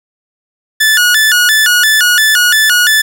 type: tone with vibrato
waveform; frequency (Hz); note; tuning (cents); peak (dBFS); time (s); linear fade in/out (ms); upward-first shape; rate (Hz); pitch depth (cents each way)
sawtooth; 1593; G6; +27; -3; 0.8-3.02; 10; square; 2.9; 160
effects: 7-bit

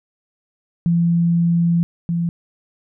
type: tone pair in turn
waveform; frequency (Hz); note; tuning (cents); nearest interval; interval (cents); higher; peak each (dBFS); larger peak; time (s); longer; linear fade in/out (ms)
sine; 170 / 170; F3 / F3; -46 / -46; unison; 0; neither; -13 / -17; first; 0.86-1.83 / 2.09-2.29; first; 0
effects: none

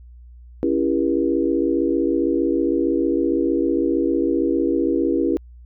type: chord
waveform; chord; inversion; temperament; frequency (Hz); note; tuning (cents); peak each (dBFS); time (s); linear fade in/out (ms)
sine; C# diminished seventh; none; just; 277.2 / 332.6 / 399.1 / 479; C#4 / E4 / G4 / Bb4; 0 / +16 / +31 / +47; -22 / -20 / -24 / -25; 0.63-5.37; 0
effects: added 60 Hz sine -40 dBFS peak until 5.65 s

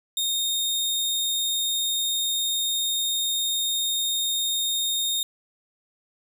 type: tone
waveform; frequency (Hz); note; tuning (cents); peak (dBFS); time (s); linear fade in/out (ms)
sawtooth; 3687; A#7; -20; -20; 0.17-5.23; 2
effects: none

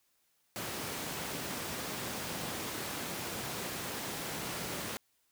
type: high-pass noise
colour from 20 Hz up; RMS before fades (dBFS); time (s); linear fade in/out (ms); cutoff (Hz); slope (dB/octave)
pink; -39; 0.56-4.97; 0; 130; 12
effects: white hiss -74 dBFS RMS until 5.31 s

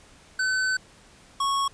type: tone pair in turn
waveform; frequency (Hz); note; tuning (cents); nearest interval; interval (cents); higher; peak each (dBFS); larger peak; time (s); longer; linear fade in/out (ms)
square; 1520 / 1104; F#6 / C#6; +46 / -7; tritone; 553; first; -23; neither; 0.39-0.77 / 1.4-1.68; first; 5
effects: pink hiss -53 dBFS RMS until 1.73 s + resampled to 22050 Hz

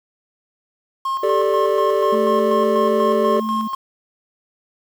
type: tone with tremolo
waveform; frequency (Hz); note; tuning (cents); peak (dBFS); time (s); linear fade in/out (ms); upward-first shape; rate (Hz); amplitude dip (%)
triangle; 1071; C6; +40; -17; 1.05-3.75; 5; square; 4.1; 50
type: chord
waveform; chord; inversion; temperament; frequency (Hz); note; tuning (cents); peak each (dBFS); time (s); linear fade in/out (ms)
triangle; G suspended second; none; equal with one note detuned; 392 / 438.7 / 587.3; G4 / A4 / D5; 0 / -5 / 0; -18; 1.23-3.4; 5
type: tone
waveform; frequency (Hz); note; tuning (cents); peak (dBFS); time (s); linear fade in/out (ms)
sine; 220; A3; 0; -22; 2.12-3.68; 10
effects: 7-bit

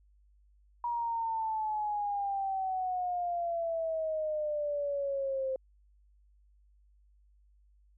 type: exponential sweep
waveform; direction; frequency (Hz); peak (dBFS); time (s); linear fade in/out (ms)
sine; down; 958 to 523.3; -30; 0.84-5.56; 2
effects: added 50 Hz sine -61 dBFS peak until 7.97 s

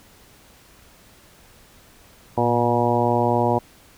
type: harmonic tone with a mistuned harmonic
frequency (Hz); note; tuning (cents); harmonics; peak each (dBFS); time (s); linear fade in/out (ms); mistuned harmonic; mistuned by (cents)
120; B2; -49; 1 / 2 / 3 / 4 / 5 / 6 / 7 / 8; -25 / -25 / -25 / -25 / -25 / -25 / -25 / -25; 2.37-3.59; 10; 1; -61
effects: pink hiss -51 dBFS RMS until 3.97 s

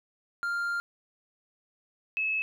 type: tone pair in turn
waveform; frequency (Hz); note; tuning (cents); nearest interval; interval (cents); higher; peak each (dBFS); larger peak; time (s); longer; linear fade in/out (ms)
triangle / sine; 1396.9 / 2592; F6 / E7; 0 / -30; major seventh; 1070; second; -26; neither; 0.43-0.8 / 2.17-2.42; first; 0
effects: none

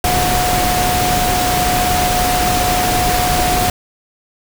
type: tone in noise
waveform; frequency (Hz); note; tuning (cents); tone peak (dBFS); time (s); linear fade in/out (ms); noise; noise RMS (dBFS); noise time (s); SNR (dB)
sine; 724; F#5; -38; -16; 0.04-3.7; 2; pink; -17; 0.04-3.7; -2
effects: none

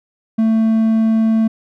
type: tone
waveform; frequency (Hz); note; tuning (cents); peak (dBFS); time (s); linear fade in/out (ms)
triangle; 222.5; A3; +20; -9; 0.38-1.48; 10
effects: none

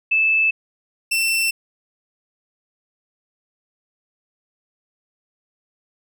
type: tone pair in turn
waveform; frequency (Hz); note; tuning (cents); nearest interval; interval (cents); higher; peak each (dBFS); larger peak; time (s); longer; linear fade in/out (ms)
sine / sawtooth; 2625 / 2685; E7 / E7; -8 / +31; unison; 39; second; -14; neither; 0.11-0.51 / 1.11-1.51; neither; 10
effects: none

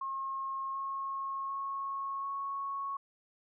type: tone with pitch steps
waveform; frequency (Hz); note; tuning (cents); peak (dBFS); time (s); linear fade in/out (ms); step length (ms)
sine; 1078 / 1086.8 / 1095.6 / 1104.5; C#6 / C#6 / C#6 / C#6; -49 / -35 / -21 / -7; -34; 0.01-2.97; 5; 740
effects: none

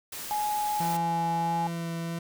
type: noise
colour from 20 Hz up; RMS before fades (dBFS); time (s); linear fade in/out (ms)
white; -38; 0.12-0.97; 5
type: tone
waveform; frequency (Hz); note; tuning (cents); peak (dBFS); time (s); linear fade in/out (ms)
sine; 839; G#5; +17; -26; 0.31-1.67; 0
type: tone with vibrato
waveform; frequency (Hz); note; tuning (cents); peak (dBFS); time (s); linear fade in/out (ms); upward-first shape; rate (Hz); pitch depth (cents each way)
40% pulse; 168; E3; +33; -30; 0.8-2.19; 5; sine; 1.5; 11
effects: none

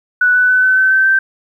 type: tone with pitch steps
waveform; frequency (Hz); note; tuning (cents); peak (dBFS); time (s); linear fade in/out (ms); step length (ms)
sine; 1480 / 1492.9 / 1505.9 / 1519 / 1532.2 / 1545.5 / 1559; F#6 / F#6 / F#6 / F#6 / G6 / G6 / G6; 0 / +15 / +30 / +45 / -40 / -25 / -10; -8; 0.21-1.19; 5; 140
effects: 8-bit

